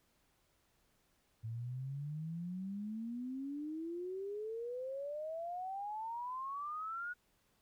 sine exponential sweep, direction up, 110 to 1469 Hz, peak -39 dBFS, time 1.43-7.14 s, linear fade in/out 20 ms, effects pink hiss -75 dBFS RMS until 7.61 s

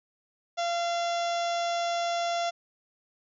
harmonic tone, 687 Hz, F5, 29 cents flat, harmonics 1 / 2 / 3 / 4 / 5 / 6 / 7 / 8 / 9 / 10, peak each -27 / -37 / -41 / -43 / -39 / -47 / -47 / -43 / -46 / -48 dBFS, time 0.57-2.51 s, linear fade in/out 20 ms, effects none

